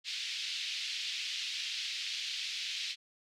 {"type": "band-pass noise", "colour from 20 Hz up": "white", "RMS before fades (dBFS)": -38, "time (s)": [0.04, 2.96], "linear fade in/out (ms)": 50, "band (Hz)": [2500, 4500], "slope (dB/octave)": 24, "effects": []}